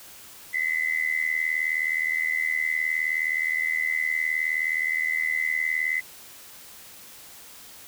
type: tone with amplitude modulation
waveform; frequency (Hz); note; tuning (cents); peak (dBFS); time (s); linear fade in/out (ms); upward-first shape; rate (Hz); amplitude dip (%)
sine; 2026; B6; +44; -19; 0.53-6.01; 20; sine; 79.3; 85
effects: white hiss -46 dBFS RMS until 7.87 s